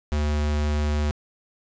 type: tone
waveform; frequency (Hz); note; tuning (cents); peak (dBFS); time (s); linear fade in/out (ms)
square; 74.5; D2; +25; -22; 0.12-1.11; 0
effects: resampled to 16000 Hz + 8-bit